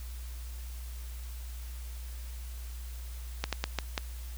slowing click train, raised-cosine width 0.2 ms, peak -12 dBFS, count 5, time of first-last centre 3.44-3.978 s, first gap 87 ms, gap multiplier 1.3, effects added 60 Hz sine -38 dBFS peak until 4.37 s + white hiss -52 dBFS RMS until 4.37 s

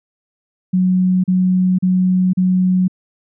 sine tone bursts, 184.1 Hz, F#3, 8 cents flat, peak -11 dBFS, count 4, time 0.73-2.881 s, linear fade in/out 10 ms, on 510 ms, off 37 ms, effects none

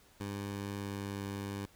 15% pulse tone with pitch glide, 100.4 to 99.76 Hz, G2 to G2, +42 to +31 cents, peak -31 dBFS, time 0.2-1.66 s, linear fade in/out 5 ms, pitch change -11 cents, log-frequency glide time 0.73-0.93 s, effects pink hiss -63 dBFS RMS until 1.75 s

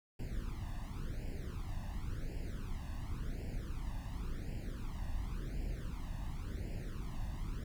brown noise with flanger, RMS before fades -40 dBFS, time 0.19-7.64 s, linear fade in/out 5 ms, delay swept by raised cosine 0.4 to 1.12 ms, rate 0.92 Hz, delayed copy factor +1, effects none

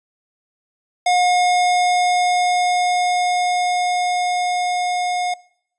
square tone with level ramp, 719 Hz, F#5, 50 cents flat, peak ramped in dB -14 to -20 dBFS, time 1.06-5.34 s, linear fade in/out 5 ms, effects noise-tail reverb RT60 0.7 s tail -23 dB re dry + resampled to 22050 Hz

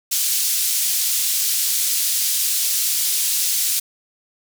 white band-pass noise, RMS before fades -20 dBFS, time 0.11-3.8 s, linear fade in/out 10 ms, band 4000 to 15000 Hz, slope 12 dB/octave, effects none

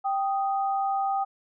sine tone pair together, 784 / 1244.5 Hz, G5 / D#6, 0 / 0 cents, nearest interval minor sixth, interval 800 cents, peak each -24 / -32 dBFS, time 0.04-1.25 s, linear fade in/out 20 ms, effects none

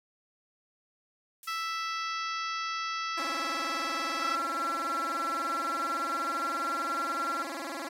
violet noise with exponential decay, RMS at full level -42 dBFS, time 1.43-2.58 s, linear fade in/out 1 ms, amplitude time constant 250 ms
harmonic tone, 659.3 Hz, E5, in tune, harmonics 2 / 3 / 4 / 5 / 6 / 7 / 8 / 9, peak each -33 / -40 / -41 / -44 / -48 / -44 / -44 / -49 dBFS, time 1.47-4.36 s, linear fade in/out 10 ms
10% pulse tone with vibrato, 305.3 Hz, D#4, 33 cents flat, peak -27 dBFS, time 3.17-7.89 s, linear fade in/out 10 ms, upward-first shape square, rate 20 Hz, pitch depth 180 cents each way
sine tone with pitch glide, 1351 to 1364.3 Hz, E6 to F6, +42 to -41 cents, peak -30 dBFS, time 4.22-7.43 s, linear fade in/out 5 ms, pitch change +17 cents, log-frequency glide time 5.33-6.57 s
effects low-pass 12000 Hz 12 dB/octave

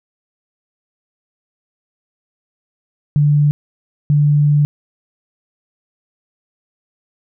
sine tone bursts at uneven times, 146.83 Hz, D3, in tune, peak -9 dBFS, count 2, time 3.16-3.51 / 4.1-4.65 s, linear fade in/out 0 ms, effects none

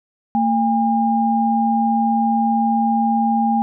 sine tone pair together, 226.9 / 808.6 Hz, A#3 / G#5, -47 / -46 cents, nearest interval octave + minor seventh, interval 2201 cents, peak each -17 dBFS, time 0.35-3.62 s, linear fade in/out 0 ms, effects none

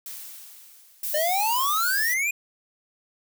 blue noise with exponential decay, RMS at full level -36 dBFS, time 0.06-1.95 s, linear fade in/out 2 ms, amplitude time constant 410 ms
violet noise, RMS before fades -29 dBFS, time 1.03-2.14 s, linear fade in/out 5 ms
square exponential sweep, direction up, 590 to 2489 Hz, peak -23 dBFS, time 1.14-2.31 s, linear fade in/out 5 ms
effects none

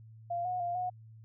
sine tone with pitch steps, 693 / 727 / 698 / 727 Hz, F5 / F#5 / F5 / F#5, -14 / -31 / -1 / -31 cents, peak -31 dBFS, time 0.3-0.9 s, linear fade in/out 10 ms, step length 150 ms, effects added 111 Hz sine -50 dBFS peak until 1.24 s

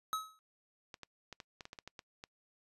square tone with exponential decay, 1282 Hz, E6, 49 cents flat, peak -31 dBFS, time 0.13-0.39 s, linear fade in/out 0 ms, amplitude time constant 56 ms
clicks, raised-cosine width 0.2 ms, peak -29 dBFS, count 11, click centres 0.942 / 1.033 / 1.327 / 1.402 / 1.608 / 1.654 / 1.731 / 1.788 / 1.876 / 1.992 / 2.239 s
effects noise-tail reverb RT60 0.1 s tail -26 dB re dry + resampled to 32000 Hz

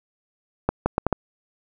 accelerating click train, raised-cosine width 1 ms, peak -5 dBFS, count 5, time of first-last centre 0.69-1.127 s, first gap 170 ms, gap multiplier 0.71, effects none

